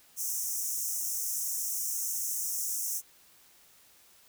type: high-pass noise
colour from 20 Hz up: pink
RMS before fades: -33 dBFS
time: 0.16-3.02 s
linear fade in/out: 50 ms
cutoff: 5600 Hz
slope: 96 dB/octave
effects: white hiss -60 dBFS RMS until 4.28 s